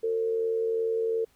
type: tone with amplitude modulation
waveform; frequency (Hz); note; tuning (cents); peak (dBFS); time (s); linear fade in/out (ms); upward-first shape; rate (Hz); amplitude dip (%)
sine; 451.4; A4; +44; -22; 0.03-1.25; 10; sine; 82.8; 50
effects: pink hiss -65 dBFS RMS until 1.35 s